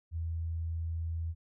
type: tone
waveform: sine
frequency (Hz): 82.4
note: E2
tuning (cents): 0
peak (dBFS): -32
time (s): 0.11-1.35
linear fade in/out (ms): 50
effects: none